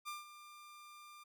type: tone with ADSR envelope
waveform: sawtooth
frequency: 1194 Hz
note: D6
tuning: 28 cents sharp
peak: -37 dBFS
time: 0.05-1.24 s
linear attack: 32 ms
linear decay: 160 ms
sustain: -13 dB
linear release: 13 ms
effects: none